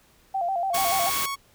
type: tone with vibrato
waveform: sine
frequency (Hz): 732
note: F#5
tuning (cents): -19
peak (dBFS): -23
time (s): 0.34-1.1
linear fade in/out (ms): 10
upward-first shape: square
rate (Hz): 6.9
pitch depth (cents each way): 96
type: tone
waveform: sawtooth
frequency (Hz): 1108.7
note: C#6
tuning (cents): 0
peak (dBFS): -24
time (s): 0.73-1.36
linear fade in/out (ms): 20
type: noise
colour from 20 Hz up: white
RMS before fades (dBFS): -28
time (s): 0.74-1.26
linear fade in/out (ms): 5
effects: pink hiss -59 dBFS RMS until 1.54 s